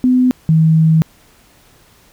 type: tone pair in turn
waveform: sine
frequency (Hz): 252.8 / 159.85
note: B3 / D#3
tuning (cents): +41 / +47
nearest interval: minor sixth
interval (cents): 794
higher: first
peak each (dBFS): -8 / -7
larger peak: second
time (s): 0.04-0.31 / 0.49-1.02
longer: second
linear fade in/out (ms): 0
effects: pink hiss -49 dBFS RMS until 2.12 s